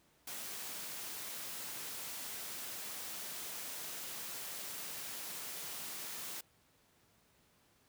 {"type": "high-pass noise", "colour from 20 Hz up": "white", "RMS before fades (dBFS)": -44, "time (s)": [0.27, 6.41], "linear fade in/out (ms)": 5, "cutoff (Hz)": 120, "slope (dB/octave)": 12, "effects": ["pink hiss -70 dBFS RMS until 7.88 s", "high-pass 60 Hz 12 dB/octave"]}